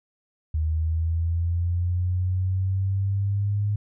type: linear sweep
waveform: sine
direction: up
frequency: 77.6 to 103.83 Hz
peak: -21 dBFS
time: 0.54-3.76 s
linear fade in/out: 5 ms
effects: none